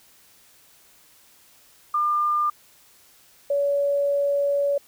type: tone pair in turn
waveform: sine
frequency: 1201 / 566.8 Hz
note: D6 / C#5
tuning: +38 / +38 cents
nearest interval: octave + minor second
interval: 1300 cents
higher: first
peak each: -19 dBFS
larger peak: neither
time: 1.94-2.5 / 3.5-4.78 s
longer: second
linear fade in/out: 5 ms
effects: white hiss -55 dBFS RMS until 4.87 s